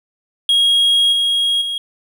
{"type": "tone with level steps", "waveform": "triangle", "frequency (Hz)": 3282, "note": "G#7", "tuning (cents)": -21, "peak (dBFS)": [-9, -12, -18], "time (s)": [0.49, 1.78], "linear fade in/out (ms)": 2, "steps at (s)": [1.12, 1.61], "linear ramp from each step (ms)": 10, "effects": []}